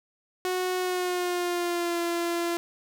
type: tone with pitch glide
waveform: sawtooth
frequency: 366.8 to 342.2 Hz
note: F#4 to F4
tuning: -15 to -35 cents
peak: -22 dBFS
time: 0.45-2.57 s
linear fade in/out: 0 ms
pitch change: -120 cents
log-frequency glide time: 0.78-1.99 s
effects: none